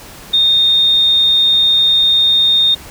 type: tone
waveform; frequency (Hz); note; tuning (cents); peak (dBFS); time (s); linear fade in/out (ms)
sine; 3670; A#7; -28; -8; 0.33-2.75; 10
effects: pink hiss -35 dBFS RMS until 2.9 s